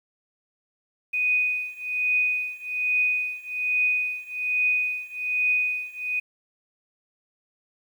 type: tone with tremolo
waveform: sine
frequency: 2489 Hz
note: D#7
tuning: in tune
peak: -18 dBFS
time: 1.13-6.2 s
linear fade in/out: 10 ms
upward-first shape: triangle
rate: 1.2 Hz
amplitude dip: 95%
effects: 9-bit